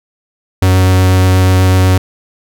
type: tone with vibrato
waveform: 45% pulse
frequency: 93 Hz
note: F#2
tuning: 9 cents sharp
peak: -6 dBFS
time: 0.62-1.98 s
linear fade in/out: 5 ms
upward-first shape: triangle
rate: 8.2 Hz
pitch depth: 10 cents each way
effects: none